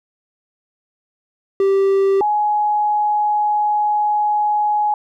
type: tone pair in turn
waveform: triangle / sine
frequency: 390.7 / 838.9 Hz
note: G4 / G#5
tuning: -6 / +17 cents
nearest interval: octave + minor second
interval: 1323 cents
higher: second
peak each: -10 / -14 dBFS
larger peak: first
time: 1.6-2.21 / 2.21-4.94 s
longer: second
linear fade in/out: 2 ms
effects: none